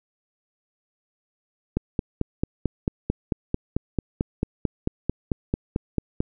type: click train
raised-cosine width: 3 ms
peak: -9 dBFS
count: 21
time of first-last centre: 1.77-6.205 s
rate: 4.51 Hz
effects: none